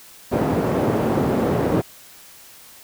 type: band-pass noise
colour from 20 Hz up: white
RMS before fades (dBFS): -20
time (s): 0.31-1.82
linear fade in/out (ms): 20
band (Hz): 110 to 440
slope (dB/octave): 12
effects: white hiss -45 dBFS RMS until 2.83 s